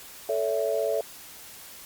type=chord; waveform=sine; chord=A major; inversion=none; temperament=equal with one note detuned; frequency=440 / 564.7 / 659.3 Hz; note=A4 / C#5 / E5; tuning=0 / +32 / 0 cents; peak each=-28 dBFS; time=0.29-1.01 s; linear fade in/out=2 ms; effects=white hiss -45 dBFS RMS until 1.85 s + Opus 48 kbps